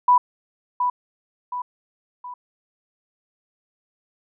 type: tone with echo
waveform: sine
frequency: 987.8 Hz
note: B5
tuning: in tune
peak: -11 dBFS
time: 0.08-0.18 s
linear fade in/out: 5 ms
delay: 720 ms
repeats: 3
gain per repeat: -7 dB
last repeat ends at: 2.34 s
effects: none